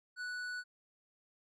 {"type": "tone with hard clipping", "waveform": "sine", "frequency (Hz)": 1479, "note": "F#6", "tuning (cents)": -1, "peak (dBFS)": -40, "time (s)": [0.16, 0.64], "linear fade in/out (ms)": 50, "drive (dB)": 9, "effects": []}